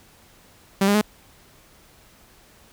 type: tone with pitch steps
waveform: sawtooth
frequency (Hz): 195.5 / 203.3 / 211.5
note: G3 / G#3 / G#3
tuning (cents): -4 / -37 / +32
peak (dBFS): -12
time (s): 0.81-1.014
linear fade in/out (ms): 5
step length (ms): 68
effects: pink hiss -53 dBFS RMS until 2.72 s